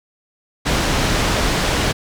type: low-pass noise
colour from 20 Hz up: pink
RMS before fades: -18 dBFS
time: 0.65-1.93 s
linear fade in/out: 20 ms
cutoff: 6200 Hz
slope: 12 dB/octave
effects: none